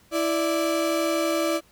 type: tone pair together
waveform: 35% pulse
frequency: 329.4 / 586.9 Hz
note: E4 / D5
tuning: -1 / -1 cents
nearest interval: minor seventh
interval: 1000 cents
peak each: -23 dBFS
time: 0.11-1.61 s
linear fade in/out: 50 ms
effects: pink hiss -58 dBFS RMS until 1.71 s